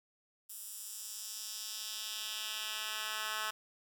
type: tone with high-pass filter sweep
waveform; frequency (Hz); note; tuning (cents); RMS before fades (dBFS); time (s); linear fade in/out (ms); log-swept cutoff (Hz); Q
10% pulse; 215.9; A3; -33; -41; 0.49-3.51; 10; 10000 to 1500; 1.3
effects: none